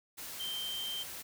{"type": "tone in noise", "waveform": "sine", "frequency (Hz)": 3136, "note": "G7", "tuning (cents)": 0, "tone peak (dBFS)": -36, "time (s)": [0.39, 1.04], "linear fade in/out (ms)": 20, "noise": "white", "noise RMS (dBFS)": -44, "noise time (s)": [0.17, 1.23], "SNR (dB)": 5, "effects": []}